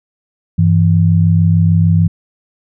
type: tone pair together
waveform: sine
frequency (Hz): 98.09 / 164.81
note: G2 / E3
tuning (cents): +2 / 0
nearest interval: major sixth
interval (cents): 898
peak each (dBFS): -10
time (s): 0.58-2.08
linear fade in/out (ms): 10
effects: none